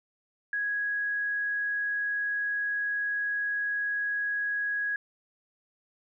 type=tone; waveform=sine; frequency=1661.2 Hz; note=G#6; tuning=in tune; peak=-27 dBFS; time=0.53-4.96 s; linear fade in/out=2 ms; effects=none

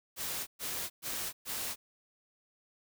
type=noise bursts; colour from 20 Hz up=white; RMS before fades=-37 dBFS; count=4; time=0.16-1.76 s; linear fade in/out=50 ms; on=310 ms; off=120 ms; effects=none

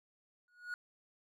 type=tone with exponential growth; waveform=triangle; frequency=1452 Hz; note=F#6; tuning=33 cents flat; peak=-33 dBFS; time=0.48-0.74 s; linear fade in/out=1 ms; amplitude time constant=56 ms; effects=none

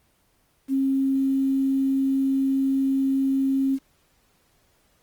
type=tone with quantisation; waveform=sine; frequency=269.5 Hz; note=C#4; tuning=49 cents flat; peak=-19 dBFS; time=0.68-3.79 s; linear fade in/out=50 ms; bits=8; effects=pink hiss -64 dBFS RMS until 5.02 s + Opus 24 kbps

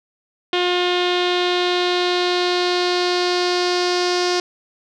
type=tone with low-pass filter sweep; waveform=sawtooth; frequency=357 Hz; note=F4; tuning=38 cents sharp; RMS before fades=-19 dBFS; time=0.53-4.4 s; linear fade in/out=2 ms; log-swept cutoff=3400 to 5100 Hz; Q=3.9; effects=none

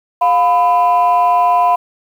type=tone pair together; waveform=sine; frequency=707.1 / 1000 Hz; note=F5 / B5; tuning=+21 / +21 cents; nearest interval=tritone; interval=600 cents; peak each=-10 dBFS; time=0.21-1.76 s; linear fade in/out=10 ms; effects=tanh soft clip ceiling -5 dBFS + 7-bit

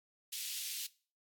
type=high-pass noise; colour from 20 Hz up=pink; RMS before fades=-41 dBFS; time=0.32-0.87 s; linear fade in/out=10 ms; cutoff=2900 Hz; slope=24 dB/octave; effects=noise-tail reverb RT60 0.4 s tail -21 dB re dry + AAC 64 kbps

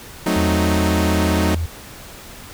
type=chord; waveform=sawtooth; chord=F# diminished seventh; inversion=none; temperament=equal; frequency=185 / 220 / 261.6 / 311.1 Hz; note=F#3 / A3 / C4 / Eb4; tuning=0 / 0 / 0 / 0 cents; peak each=-17 / -19 / -23 / -17 dBFS; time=0.26-1.55 s; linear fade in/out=5 ms
type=tone; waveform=sine; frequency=82.41 Hz; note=E2; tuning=in tune; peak=-19 dBFS; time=0.36-1.66 s; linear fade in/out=5 ms
effects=pink hiss -38 dBFS RMS until 2.53 s

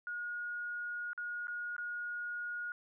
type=tone with dropouts; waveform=sine; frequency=1440 Hz; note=F#6; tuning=47 cents flat; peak=-37 dBFS; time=0.07-2.72 s; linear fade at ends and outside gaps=1 ms; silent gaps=1.132-1.177 / 1.471-1.481 / 1.765-1.781 s; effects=none

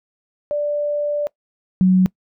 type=tone pair in turn; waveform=sine; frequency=587.3 / 185.52 Hz; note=D5 / F#3; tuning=0 / +5 cents; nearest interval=octave + minor sixth; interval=1995 cents; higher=first; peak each=-18 / -10 dBFS; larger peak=second; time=0.51-1.27 / 1.81-2.06 s; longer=first; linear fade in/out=0 ms; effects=noise-tail reverb RT60 0.1 s tail -23 dB re dry

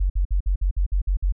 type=tone bursts; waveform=sine; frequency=46.25 Hz; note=F#1; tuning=in tune; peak=-17 dBFS; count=9; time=0-1.324 s; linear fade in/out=10 ms; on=100 ms; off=53 ms; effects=none

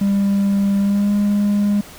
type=tone with pitch glide; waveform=triangle; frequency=199 to 204.6 Hz; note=G3 to G#3; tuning=+26 to -26 cents; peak=-11 dBFS; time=0.01-1.81 s; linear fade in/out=5 ms; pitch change=+48 cents; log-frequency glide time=0.8-1.12 s; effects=tanh soft clip ceiling -7 dBFS + pink hiss -39 dBFS RMS until 1.98 s

